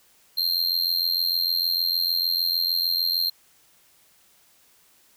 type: tone with amplitude modulation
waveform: square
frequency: 4186 Hz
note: C8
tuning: in tune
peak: -18 dBFS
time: 0.37-3.3 s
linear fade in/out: 10 ms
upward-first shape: sine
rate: 86.6 Hz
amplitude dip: 85%
effects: white hiss -59 dBFS RMS until 5.16 s